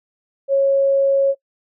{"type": "tone", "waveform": "sine", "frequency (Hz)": 549, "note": "C#5", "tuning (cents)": -17, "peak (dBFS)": -12, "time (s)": [0.48, 1.35], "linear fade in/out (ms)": 50, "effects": ["noise-tail reverb RT60 0.1 s tail -24 dB re dry"]}